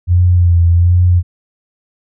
sine tone with vibrato, 87.31 Hz, F2, in tune, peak -6 dBFS, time 0.07-1.23 s, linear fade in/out 50 ms, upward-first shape sine, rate 1.3 Hz, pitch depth 42 cents each way, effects none

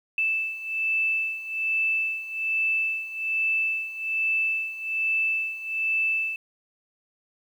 sine beating tone pair, 2637 / 2638.2 Hz, E7 / E7, 0 / +1 cents, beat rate 1.2 Hz, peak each -29 / -25 dBFS, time 0.18-6.36 s, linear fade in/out 2 ms, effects 9-bit

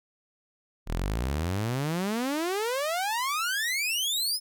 sawtooth exponential sweep, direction up, 37 to 5274 Hz, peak -23 dBFS, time 0.86-4.4 s, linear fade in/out 50 ms, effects none

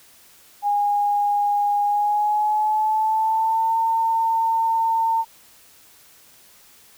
sine tone with pitch glide, 820 to 904.6 Hz, G#5 to A5, -22 to +48 cents, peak -17 dBFS, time 0.62-5.25 s, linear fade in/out 50 ms, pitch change +170 cents, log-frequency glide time 1.85-3.75 s, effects white hiss -51 dBFS RMS until 6.97 s

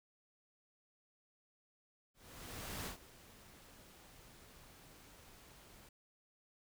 pink noise with ADSR envelope, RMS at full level -43 dBFS, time 2.14-5.89 s, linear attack 720 ms, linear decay 110 ms, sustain -17 dB, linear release 4 ms, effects none

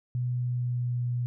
sine tone with pitch glide, 123.7 to 122 Hz, B2 to B2, +3 to -21 cents, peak -26 dBFS, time 0.15-1.26 s, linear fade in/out 0 ms, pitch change -24 cents, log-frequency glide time 0.27-1.05 s, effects none

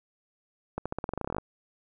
accelerating click train, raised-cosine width 1 ms, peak -17 dBFS, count 16, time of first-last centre 0.78-1.384 s, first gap 76 ms, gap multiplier 0.9, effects none

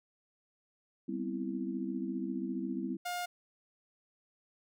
sine chord, C major seventh, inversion second, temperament equal, 196 / 246.9 / 261.6 / 329.6 Hz, G3 / B3 / C4 / E4, 0 / 0 / 0 / 0 cents, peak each -39 / -40 / -39 / -39 dBFS, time 1.08-2.97 s, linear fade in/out 10 ms
sawtooth tone, 710 Hz, F5, 28 cents sharp, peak -31 dBFS, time 3.05-3.26 s, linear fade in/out 10 ms
effects none

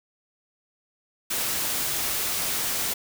white noise, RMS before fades -27 dBFS, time 1.3-2.94 s, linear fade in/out 10 ms, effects none

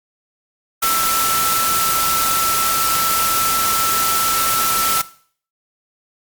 sine tone in noise, 1328 Hz, E6, 12 cents sharp, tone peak -18 dBFS, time 0.82-5.02 s, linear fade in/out 10 ms, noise white, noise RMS -19 dBFS, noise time 0.82-5.02 s, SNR -2 dB, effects noise-tail reverb RT60 0.5 s tail -17 dB re dry + Opus 48 kbps

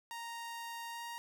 sawtooth tone with pitch glide, 931 to 937.5 Hz, A#5 to A#5, -2 to +10 cents, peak -38 dBFS, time 0.11-1.18 s, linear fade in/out 0 ms, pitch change +12 cents, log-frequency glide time 0.9-1.03 s, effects none

